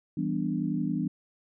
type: chord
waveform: sine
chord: E minor seventh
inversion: none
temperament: equal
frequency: 164.81 / 196 / 246.9 / 293.7 Hz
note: E3 / G3 / B3 / D4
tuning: 0 / 0 / 0 / 0 cents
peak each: -32 dBFS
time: 0.17-1.08 s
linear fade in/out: 5 ms
effects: none